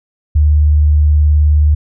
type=tone with vibrato; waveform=sine; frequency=75 Hz; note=D2; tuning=37 cents sharp; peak=-6 dBFS; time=0.35-1.75 s; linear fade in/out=10 ms; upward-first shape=sine; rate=19 Hz; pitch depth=23 cents each way; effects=none